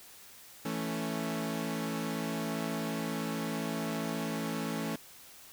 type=chord; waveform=sawtooth; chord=A major; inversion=second; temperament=equal; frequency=164.81 / 220 / 277.2 Hz; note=E3 / A3 / C#4; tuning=0 / 0 / 0 cents; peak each=-34 / -32 / -34 dBFS; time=0.65-4.96 s; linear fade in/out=5 ms; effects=white hiss -53 dBFS RMS until 5.52 s